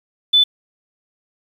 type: tone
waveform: sine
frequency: 3500 Hz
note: A7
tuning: 10 cents flat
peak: -9 dBFS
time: 0.33-0.44 s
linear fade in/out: 10 ms
effects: 7-bit